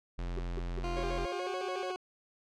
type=tone; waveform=square; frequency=43.65 Hz; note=F1; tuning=in tune; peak=-35 dBFS; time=0.18-1.26 s; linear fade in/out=10 ms
type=tone bursts; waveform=triangle; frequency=381.6 Hz; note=G4; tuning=47 cents flat; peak=-34 dBFS; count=4; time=0.37-0.994 s; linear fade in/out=2 ms; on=21 ms; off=180 ms
type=tone with pitch glide; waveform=20% pulse; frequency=349.2 to 367.8 Hz; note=F4 to F#4; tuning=0 to -10 cents; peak=-31 dBFS; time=0.84-1.96 s; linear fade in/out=0 ms; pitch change=+90 cents; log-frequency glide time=1.24-1.53 s
type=tone with vibrato; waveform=40% pulse; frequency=467.1 Hz; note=A#4; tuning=3 cents sharp; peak=-37 dBFS; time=0.96-1.92 s; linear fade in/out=10 ms; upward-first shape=square; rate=6.9 Hz; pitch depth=280 cents each way
effects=low-pass 5000 Hz 12 dB/octave